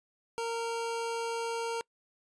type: tone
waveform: 25% pulse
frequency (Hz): 461.6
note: A#4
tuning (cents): -17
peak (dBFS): -28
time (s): 0.38-1.81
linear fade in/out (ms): 0
effects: noise-tail reverb RT60 0.1 s tail -25 dB re dry + resampled to 22050 Hz